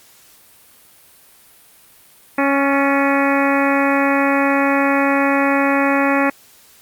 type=harmonic tone with a mistuned harmonic; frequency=277.2 Hz; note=C#4; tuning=in tune; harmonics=1 / 2 / 3 / 4 / 5 / 6 / 7 / 8 / 9; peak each=-17 / -20 / -22 / -23 / -24 / -25 / -25 / -26 / -27 dBFS; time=2.38-6.3 s; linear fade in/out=5 ms; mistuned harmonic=6; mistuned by=+54 cents; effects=white hiss -48 dBFS RMS until 6.81 s + Opus 48 kbps